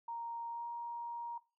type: tone with pitch glide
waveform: sine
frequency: 932.3 to 941.5 Hz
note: A#5 to A#5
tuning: 0 to +17 cents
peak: -39 dBFS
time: 0.08-1.38 s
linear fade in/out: 5 ms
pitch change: +17 cents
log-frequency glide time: 0.49-0.65 s
effects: noise-tail reverb RT60 0.3 s tail -19 dB re dry